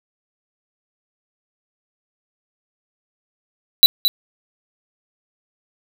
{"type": "tone with echo", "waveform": "square", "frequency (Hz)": 3951, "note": "B7", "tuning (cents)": 0, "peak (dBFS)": -4, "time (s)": [3.83, 3.86], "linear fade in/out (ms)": 0, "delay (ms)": 220, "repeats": 1, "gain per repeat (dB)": -10, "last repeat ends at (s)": 4.08, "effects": []}